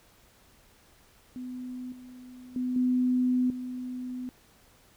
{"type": "tone with level steps", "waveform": "sine", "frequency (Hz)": 251.5, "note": "B3", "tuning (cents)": 32, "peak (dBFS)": [-35, -44, -27, -22, -33], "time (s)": [1.36, 4.29], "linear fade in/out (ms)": 0, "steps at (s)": [1.92, 2.56, 2.76, 3.5], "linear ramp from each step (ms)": 2, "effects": ["pink hiss -60 dBFS RMS until 4.96 s"]}